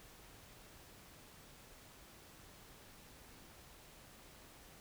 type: silence
effects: pink hiss -59 dBFS RMS until 4.8 s